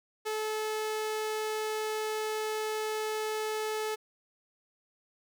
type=tone; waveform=sawtooth; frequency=432.4 Hz; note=A4; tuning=30 cents flat; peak=-27 dBFS; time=0.25-3.96 s; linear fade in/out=20 ms; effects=none